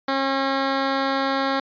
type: tone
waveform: 10% pulse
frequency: 271 Hz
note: C#4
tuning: 39 cents flat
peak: -12 dBFS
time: 0.08-1.6 s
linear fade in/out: 5 ms
effects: resampled to 11025 Hz